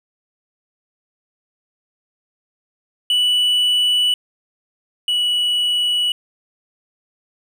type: tone pair in turn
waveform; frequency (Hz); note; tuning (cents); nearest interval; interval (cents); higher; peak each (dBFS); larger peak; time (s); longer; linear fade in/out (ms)
triangle; 2960 / 2941; F#7 / F#7; 0 / -11; unison; 11; first; -12 / -14; first; 3.1-4.14 / 5.08-6.12; neither; 2
effects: none